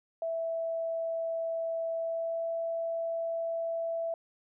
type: tone with pitch glide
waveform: sine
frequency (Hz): 659 to 663.6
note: E5 to E5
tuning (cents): -1 to +11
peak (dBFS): -30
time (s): 0.22-4.14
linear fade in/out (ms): 2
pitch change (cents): +12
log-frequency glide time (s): 1.94-2.47
effects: none